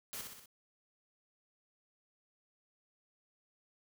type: noise with echo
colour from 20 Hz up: white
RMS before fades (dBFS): -43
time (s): 0.13-0.21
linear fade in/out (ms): 0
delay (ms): 62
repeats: 4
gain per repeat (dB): -4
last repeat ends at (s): 0.458
effects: none